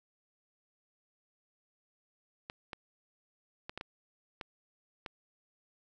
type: clicks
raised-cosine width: 0.3 ms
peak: -24 dBFS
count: 7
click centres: 2.499 / 2.732 / 3.695 / 3.776 / 3.811 / 4.412 / 5.062 s
effects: none